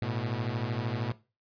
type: beating tone pair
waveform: sawtooth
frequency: 108.3 / 121.3 Hz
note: A2 / B2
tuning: -27 / -31 cents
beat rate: 13 Hz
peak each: -29 dBFS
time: 0.02-1.12 s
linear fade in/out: 0 ms
effects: noise-tail reverb RT60 0.3 s tail -18 dB re dry + resampled to 11025 Hz